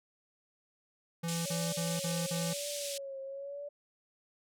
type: tone bursts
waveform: square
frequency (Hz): 167.9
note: E3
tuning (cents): +32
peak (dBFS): -34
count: 5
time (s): 1.23-2.536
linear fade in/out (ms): 10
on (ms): 230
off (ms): 39
type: band-pass noise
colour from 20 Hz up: white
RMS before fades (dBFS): -40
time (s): 1.28-2.98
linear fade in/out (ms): 5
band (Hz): 2600 to 9700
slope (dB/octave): 24
type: tone with vibrato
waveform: sine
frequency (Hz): 559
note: C#5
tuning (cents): +14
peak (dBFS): -39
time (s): 1.45-3.69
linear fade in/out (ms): 10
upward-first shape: triangle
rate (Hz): 1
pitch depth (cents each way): 70
effects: none